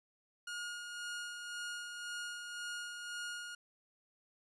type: tone with tremolo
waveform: sawtooth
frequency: 1431 Hz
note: F6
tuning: 42 cents sharp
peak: -36 dBFS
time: 0.47-3.55 s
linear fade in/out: 5 ms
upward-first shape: sine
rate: 1.9 Hz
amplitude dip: 40%
effects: resampled to 24000 Hz + 12-bit